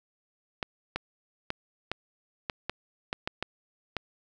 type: clicks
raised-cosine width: 0.3 ms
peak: -14 dBFS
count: 10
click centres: 0.628 / 0.96 / 1.504 / 1.916 / 2.498 / 2.696 / 3.129 / 3.275 / 3.426 / 3.967 s
effects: none